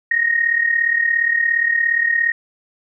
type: tone with amplitude modulation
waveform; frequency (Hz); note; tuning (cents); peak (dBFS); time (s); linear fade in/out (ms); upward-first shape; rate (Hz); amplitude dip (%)
sine; 1864.7; A#6; 0; -11; 0.11-2.32; 5; sine; 37.2; 70
effects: none

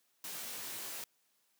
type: noise with comb filter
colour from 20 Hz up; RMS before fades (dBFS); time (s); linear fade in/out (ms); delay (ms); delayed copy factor
white; -43; 0.24-1.04; 2; 19; -0.9
effects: white hiss -75 dBFS RMS until 1.59 s + high-pass 150 Hz 12 dB/octave

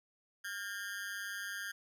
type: tone with amplitude modulation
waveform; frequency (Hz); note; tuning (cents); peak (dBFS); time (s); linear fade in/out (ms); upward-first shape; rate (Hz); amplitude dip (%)
40% pulse; 1613; G6; +49; -34; 0.44-1.72; 10; sine; 198; 100
effects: none

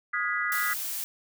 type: chord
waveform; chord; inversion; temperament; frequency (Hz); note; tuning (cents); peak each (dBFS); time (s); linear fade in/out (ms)
sine; F half-diminished seventh; third; equal with one note detuned; 1244.5 / 1431.2 / 1661.2 / 1975.5; Eb6 / F6 / Ab6 / Cb7; 0 / +42 / 0 / 0; -32 / -32 / -32 / -30; 0.13-0.74; 10
type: noise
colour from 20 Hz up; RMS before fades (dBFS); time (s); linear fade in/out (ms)
blue; -33; 0.52-1.04; 0
effects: none

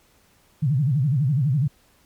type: tone with vibrato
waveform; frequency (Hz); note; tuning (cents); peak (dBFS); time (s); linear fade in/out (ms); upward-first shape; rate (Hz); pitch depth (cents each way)
sine; 138.59; C#3; 0; -17; 0.62-1.68; 10; sine; 12; 230
effects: pink hiss -59 dBFS RMS until 2.05 s + MP3 96 kbps

